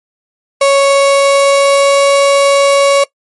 35% pulse tone with pitch glide, 554.4 to 558.6 Hz, C#5 to C#5, 0 to +13 cents, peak -4 dBFS, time 0.61-3.04 s, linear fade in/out 5 ms, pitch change +13 cents, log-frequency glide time 0.8-2.09 s, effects noise-tail reverb RT60 0.1 s tail -21 dB re dry + MP3 48 kbps

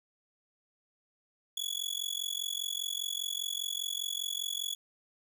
sawtooth tone with amplitude modulation, 3393 Hz, G#7, 36 cents sharp, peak -26 dBFS, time 1.57-4.75 s, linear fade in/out 5 ms, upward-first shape sine, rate 45 Hz, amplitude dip 100%, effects none

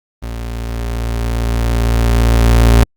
35% pulse tone with level ramp, 57.6 Hz, A#1, 20 cents flat, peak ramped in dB -20 to -3 dBFS, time 0.22-2.84 s, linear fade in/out 10 ms, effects Opus 24 kbps

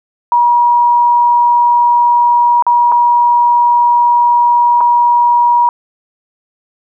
sine tone with dropouts, 958 Hz, A#5, 47 cents sharp, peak -6 dBFS, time 0.32-5.69 s, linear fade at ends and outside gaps 1 ms, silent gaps 2.624-2.666 / 2.918-2.922 / 4.807-4.811 s, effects none

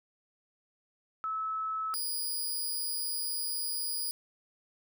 sine / 10% pulse tone pair in turn, 1300 / 4908 Hz, E6 / D#8, -24 / -25 cents, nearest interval octave + major seventh, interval 2299 cents, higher second, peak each -31 / -25 dBFS, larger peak second, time 1.24-1.94 / 1.94-4.11 s, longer second, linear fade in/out 0 ms, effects none

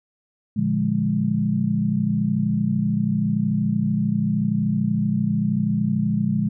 sine chord, Bb dominant seventh, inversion none, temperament equal, 116.54 / 146.83 / 174.61 / 207.7 Hz, Bb2 / D3 / F3 / Ab3, 0 / 0 / 0 / 0 cents, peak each -27 / -26 / -25 / -21 dBFS, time 0.56-6.49 s, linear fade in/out 10 ms, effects none

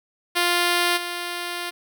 5% pulse tone with level steps, 350 Hz, F4, 4 cents sharp, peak -7 / -16 dBFS, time 0.35-1.71 s, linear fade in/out 20 ms, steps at 0.96 s, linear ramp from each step 20 ms, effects none

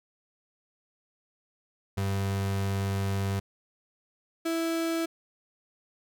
35% pulse tone pair in turn, 98 / 329.6 Hz, G2 / E4, 0 / 0 cents, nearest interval octave + major sixth, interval 2100 cents, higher second, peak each -25 dBFS, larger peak neither, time 1.97-3.4 / 4.45-5.06 s, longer first, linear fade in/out 10 ms, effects none

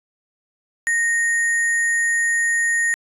sine tone with sample-and-hold, 1860 Hz, A#6, 4 cents flat, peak -16 dBFS, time 0.87-2.94 s, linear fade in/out 0 ms, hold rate 8820 Hz, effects resampled to 32000 Hz

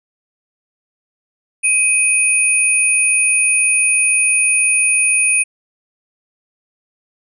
sine tone pair together, 2518 / 9507 Hz, D#7 / D9, +20 / +20 cents, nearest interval octave + major seventh, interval 2300 cents, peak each -14 dBFS, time 1.63-5.44 s, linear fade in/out 20 ms, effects none

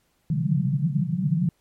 white band-pass noise, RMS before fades -23 dBFS, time 0.3-1.49 s, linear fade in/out 2 ms, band 130 to 190 Hz, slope 96 dB/octave, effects pink hiss -68 dBFS RMS until 1.6 s + MP3 64 kbps

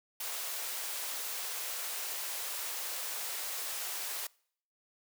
white high-pass noise, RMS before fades -38 dBFS, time 0.2-4.27 s, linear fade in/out 5 ms, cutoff 450 Hz, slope 24 dB/octave, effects noise-tail reverb RT60 0.6 s tail -25 dB re dry

